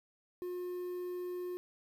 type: tone with quantisation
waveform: triangle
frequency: 358.5 Hz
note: F4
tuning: 45 cents sharp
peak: -35 dBFS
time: 0.42-1.57 s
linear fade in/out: 0 ms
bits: 10
effects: none